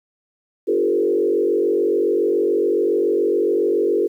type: tone with frequency modulation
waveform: sine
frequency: 403.7 Hz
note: G#4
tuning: 49 cents flat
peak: -15 dBFS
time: 0.67-4.08 s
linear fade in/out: 20 ms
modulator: 47.1 Hz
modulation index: 1.5
effects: 9-bit